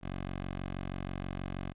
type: tone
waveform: 10% pulse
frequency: 46.25 Hz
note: F#1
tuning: in tune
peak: -28 dBFS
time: 0.01-1.74 s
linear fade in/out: 50 ms
effects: resampled to 8000 Hz